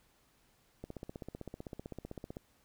click train, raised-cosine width 2 ms, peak -29 dBFS, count 25, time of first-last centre 0.84-2.369 s, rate 15.7 Hz, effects pink hiss -70 dBFS RMS until 2.64 s

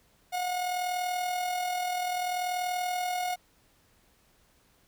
45% pulse tone with amplitude modulation, 723 Hz, F#5, 40 cents flat, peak -27 dBFS, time 0.32-3.36 s, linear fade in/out 20 ms, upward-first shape sine, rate 40.6 Hz, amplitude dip 40%, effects pink hiss -65 dBFS RMS until 4.87 s

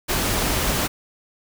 pink noise, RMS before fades -22 dBFS, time 0.08-0.88 s, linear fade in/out 20 ms, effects none

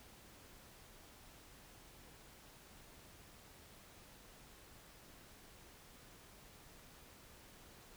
silence, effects pink hiss -60 dBFS RMS until 7.96 s

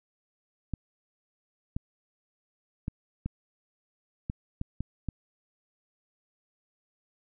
clicks, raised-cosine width 5 ms, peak -19 dBFS, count 8, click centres 0.737 / 1.765 / 2.881 / 3.26 / 4.299 / 4.614 / 4.806 / 5.087 s, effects none

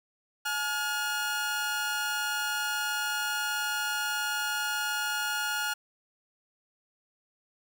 sawtooth tone pair together, 848.5 / 1427 Hz, G#5 / F6, +37 / +37 cents, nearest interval major sixth, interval 900 cents, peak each -31 / -26 dBFS, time 0.45-5.74 s, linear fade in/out 10 ms, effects none

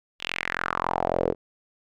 sawtooth tone with band-pass filter sweep, 43.65 Hz, F1, in tune, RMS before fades -27 dBFS, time 0.19-1.35 s, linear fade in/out 50 ms, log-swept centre 3200 to 420 Hz, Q 3.8, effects none

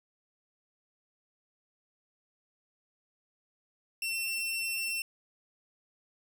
sawtooth tone, 2702 Hz, E7, 42 cents sharp, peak -28 dBFS, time 4.02-5.02 s, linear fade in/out 2 ms, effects none

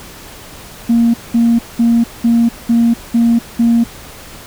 sine tone bursts, 233.1 Hz, A#3, in tune, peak -6 dBFS, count 7, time 0.89-3.84 s, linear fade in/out 10 ms, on 250 ms, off 200 ms, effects tanh soft clip ceiling -4 dBFS + pink hiss -34 dBFS RMS until 4.46 s

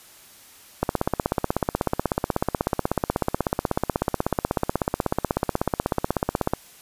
click train, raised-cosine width 1 ms, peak -6 dBFS, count 94, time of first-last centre 0.83-6.536 s, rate 16.3 Hz, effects white hiss -49 dBFS RMS until 6.81 s + resampled to 32000 Hz

